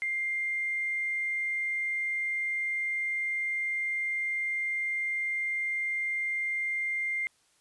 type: tone with quantisation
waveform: sine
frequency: 2100 Hz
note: C7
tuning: 6 cents sharp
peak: -28 dBFS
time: 0.02-7.27 s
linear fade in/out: 0 ms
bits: 9
effects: white hiss -67 dBFS RMS until 7.6 s + resampled to 24000 Hz